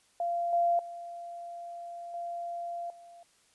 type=tone with level steps; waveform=sine; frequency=690 Hz; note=F5; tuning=21 cents flat; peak=-28 / -23 / -39 / -34 / -49 dBFS; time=0.2-3.23 s; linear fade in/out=2 ms; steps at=0.53 / 0.79 / 2.14 / 2.9 s; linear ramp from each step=2 ms; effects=white hiss -66 dBFS RMS until 3.54 s + resampled to 24000 Hz